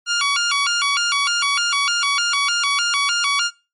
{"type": "tone with vibrato", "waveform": "15% pulse", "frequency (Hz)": 1261, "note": "D#6", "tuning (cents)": 23, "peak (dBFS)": -10, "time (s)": [0.06, 3.51], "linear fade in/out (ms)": 50, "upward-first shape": "square", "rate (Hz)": 3.3, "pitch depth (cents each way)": 190, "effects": ["noise-tail reverb RT60 0.3 s tail -22 dB re dry", "MP3 48 kbps"]}